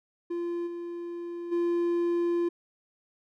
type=tone with level steps; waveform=triangle; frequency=344.7 Hz; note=F4; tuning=23 cents flat; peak=-27 / -32 / -22 dBFS; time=0.3-2.49 s; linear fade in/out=10 ms; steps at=0.66 / 1.51 s; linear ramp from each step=20 ms; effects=none